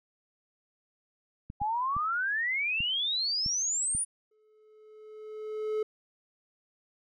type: clicks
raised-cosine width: 5 ms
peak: -27 dBFS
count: 6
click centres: 1.501 / 1.617 / 1.966 / 2.805 / 3.462 / 3.95 s
type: exponential sweep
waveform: sine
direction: up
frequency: 804 to 9800 Hz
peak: -27 dBFS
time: 1.6-4.05 s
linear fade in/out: 20 ms
type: tone with exponential growth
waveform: triangle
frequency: 430.4 Hz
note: A4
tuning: 38 cents flat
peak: -24 dBFS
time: 4.31-5.83 s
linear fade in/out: 5 ms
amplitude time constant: 330 ms
effects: none